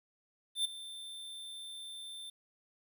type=tone with ADSR envelope; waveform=square; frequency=3562 Hz; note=A7; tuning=21 cents sharp; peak=-28 dBFS; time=0.55-2.3 s; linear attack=99 ms; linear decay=8 ms; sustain=-16 dB; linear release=6 ms; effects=11-bit